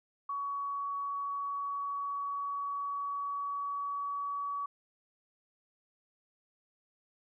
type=tone with pitch glide; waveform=sine; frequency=1125 to 1135.4 Hz; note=C#6 to C#6; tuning=+25 to +41 cents; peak=-33 dBFS; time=0.29-4.66 s; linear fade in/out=5 ms; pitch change=+16 cents; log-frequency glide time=0.62-4.45 s; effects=none